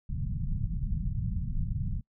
pink low-pass noise, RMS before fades -31 dBFS, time 0.09-2.01 s, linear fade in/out 5 ms, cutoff 190 Hz, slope 48 dB/octave, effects noise-tail reverb RT60 0.1 s tail -23 dB re dry

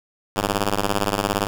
5% pulse ring-modulated tone, 101.1 Hz, G#2, 46 cents flat, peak -6 dBFS, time 0.36-1.47 s, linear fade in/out 0 ms, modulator 92.4 Hz, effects none

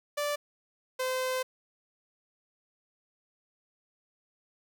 sawtooth tone pair in turn, 585 / 514.8 Hz, D5 / C5, -7 / -28 cents, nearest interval major second, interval 221 cents, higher first, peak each -25 dBFS, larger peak neither, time 0.17-0.36 / 0.99-1.43 s, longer second, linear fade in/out 10 ms, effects none

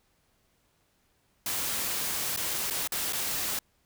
white noise with dropouts, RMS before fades -31 dBFS, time 1.46-3.59 s, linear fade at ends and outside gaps 2 ms, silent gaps 2.363-2.373 / 2.701-2.707 / 2.875-2.92 / 3.125-3.131 s, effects pink hiss -70 dBFS RMS until 3.85 s

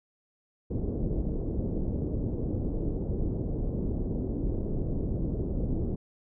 pink low-pass noise, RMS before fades -30 dBFS, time 0.7-5.96 s, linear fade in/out 10 ms, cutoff 440 Hz, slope 24 dB/octave, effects none

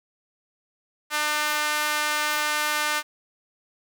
sawtooth tone with high-pass filter, 300.4 Hz, D4, 39 cents sharp, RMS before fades -25 dBFS, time 1.1-3.03 s, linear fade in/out 50 ms, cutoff 1300 Hz, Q 1.2, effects none

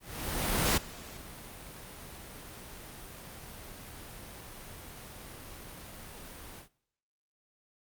pink noise with ADSR envelope, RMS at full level -26 dBFS, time 0-6.69 s, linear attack 770 ms, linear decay 12 ms, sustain -20 dB, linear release 110 ms, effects noise-tail reverb RT60 0.7 s tail -22 dB re dry + Opus 32 kbps

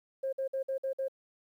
sine tone bursts, 535 Hz, C5, 38 cents sharp, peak -29 dBFS, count 6, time 0.23-1.083 s, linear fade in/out 10 ms, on 98 ms, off 53 ms, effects tanh soft clip ceiling -25 dBFS + 11-bit

